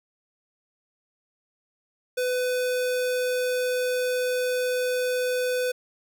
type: tone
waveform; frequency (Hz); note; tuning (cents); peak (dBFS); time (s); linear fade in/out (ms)
square; 501; B4; +25; -24; 2.17-5.72; 10
effects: none